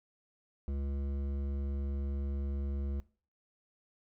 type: tone with hard clipping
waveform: sine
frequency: 69.6 Hz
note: C#2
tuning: 8 cents sharp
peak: -35 dBFS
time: 0.68-3 s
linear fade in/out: 0 ms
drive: 12 dB
effects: noise-tail reverb RT60 0.4 s tail -20 dB re dry